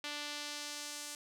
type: tone with band-pass filter sweep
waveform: sawtooth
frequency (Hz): 293.7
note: D4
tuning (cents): 0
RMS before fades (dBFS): -43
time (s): 0.04-1.15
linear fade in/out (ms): 2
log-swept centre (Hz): 3500 to 7800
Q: 1.1
effects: none